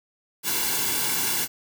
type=noise with comb filter; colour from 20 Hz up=white; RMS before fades=-25 dBFS; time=0.43-1.48 s; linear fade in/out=50 ms; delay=1.6 ms; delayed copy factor=-0.7; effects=none